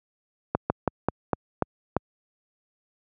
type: slowing click train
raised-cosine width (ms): 1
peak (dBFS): -7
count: 7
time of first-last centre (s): 0.55-1.966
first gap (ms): 150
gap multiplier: 1.18
effects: high-pass 80 Hz 12 dB/octave